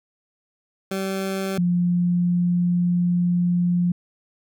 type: tone pair in turn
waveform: 20% pulse / sine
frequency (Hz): 192.6 / 175.92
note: G3 / F3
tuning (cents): -30 / +13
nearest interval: major second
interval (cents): 157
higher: first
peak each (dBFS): -19 / -17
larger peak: second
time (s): 0.91-1.58 / 1.58-3.92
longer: second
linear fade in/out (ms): 5
effects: none